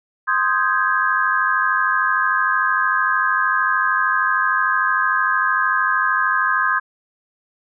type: chord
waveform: sine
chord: Ab major seventh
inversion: first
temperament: equal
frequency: 1046.5 / 1244.5 / 1568 / 1661.2 Hz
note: C6 / Eb6 / G6 / Ab6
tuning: 0 / 0 / 0 / 0 cents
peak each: -21 dBFS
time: 0.27-6.8 s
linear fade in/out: 20 ms
effects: none